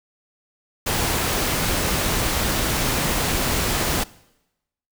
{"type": "noise", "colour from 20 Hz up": "pink", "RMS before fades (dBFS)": -22, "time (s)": [0.86, 4.04], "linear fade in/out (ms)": 10, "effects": ["noise-tail reverb RT60 0.9 s tail -21 dB re dry"]}